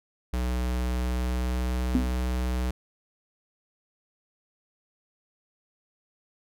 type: tone with pitch glide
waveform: square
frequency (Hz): 61.74 to 62.39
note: B1 to B1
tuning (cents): 0 to +18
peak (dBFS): -26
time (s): 0.33-2.71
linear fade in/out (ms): 5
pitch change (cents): +18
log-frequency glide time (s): 0.87-1.97
type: tone with exponential decay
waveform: sine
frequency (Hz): 252.5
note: B3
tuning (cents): +39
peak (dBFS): -17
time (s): 1.95-2.15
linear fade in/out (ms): 0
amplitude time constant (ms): 43
effects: none